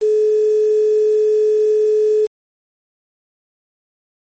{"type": "tone with quantisation", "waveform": "sine", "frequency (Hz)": 427.9, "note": "A4", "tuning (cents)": -48, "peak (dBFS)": -11, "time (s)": [0.01, 2.27], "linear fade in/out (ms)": 20, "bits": 6, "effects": ["MP3 32 kbps"]}